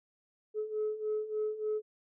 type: beating tone pair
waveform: sine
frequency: 426.1 / 429.5 Hz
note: G#4 / A4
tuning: +44 / -42 cents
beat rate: 3.4 Hz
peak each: -36 / -32 dBFS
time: 0.54-1.82 s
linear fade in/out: 50 ms
effects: tanh soft clip ceiling -26 dBFS